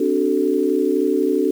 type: chord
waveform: sine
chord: D dominant seventh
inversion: third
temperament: equal with one note detuned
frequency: 261.6 / 293.7 / 376.2 / 440 Hz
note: C4 / D4 / F#4 / A4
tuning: 0 / 0 / +29 / 0 cents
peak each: -24 / -20 / -20 / -21 dBFS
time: 0-1.51 s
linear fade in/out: 5 ms
effects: 7-bit